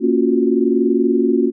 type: chord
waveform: sine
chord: Gb major seventh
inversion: first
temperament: equal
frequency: 233.1 / 277.2 / 349.2 / 370 Hz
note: Bb3 / Db4 / F4 / Gb4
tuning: 0 / 0 / 0 / 0 cents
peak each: -18 dBFS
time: 0-1.52 s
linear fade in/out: 50 ms
effects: none